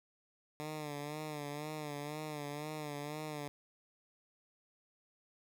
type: tone with vibrato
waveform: 10% pulse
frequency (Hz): 149.4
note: D3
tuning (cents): +30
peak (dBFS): -32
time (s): 0.6-3.48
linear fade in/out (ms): 0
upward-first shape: sine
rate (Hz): 2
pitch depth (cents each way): 61
effects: none